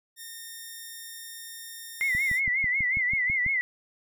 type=tone; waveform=5% pulse; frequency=1829 Hz; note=A#6; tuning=33 cents flat; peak=-29 dBFS; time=0.16-2.41 s; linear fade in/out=50 ms
type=tone with vibrato; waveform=sine; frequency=2066 Hz; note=C7; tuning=22 cents flat; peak=-23 dBFS; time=2.01-3.61 s; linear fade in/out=0 ms; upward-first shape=sine; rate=5.5 Hz; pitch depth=100 cents each way
type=click train; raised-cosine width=5 ms; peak=-25 dBFS; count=9; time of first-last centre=2.15-3.464 s; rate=6.09 Hz
effects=none